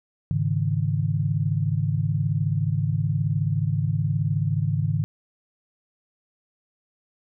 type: chord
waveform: sine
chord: Ab suspended fourth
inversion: none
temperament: equal with one note detuned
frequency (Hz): 103.83 / 138.59 / 157.55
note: Ab2 / Db3 / Eb3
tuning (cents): 0 / 0 / +22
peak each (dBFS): -25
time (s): 0.31-5.04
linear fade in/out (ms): 0
effects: none